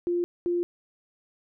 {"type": "tone pair in turn", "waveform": "sine", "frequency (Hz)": [349.2, 349.2], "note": ["F4", "F4"], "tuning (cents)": [0, 0], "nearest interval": "unison", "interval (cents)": 0, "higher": "neither", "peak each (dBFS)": -23, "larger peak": "neither", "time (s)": [[0.07, 0.24], [0.46, 0.63]], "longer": "neither", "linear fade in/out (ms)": 0, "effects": []}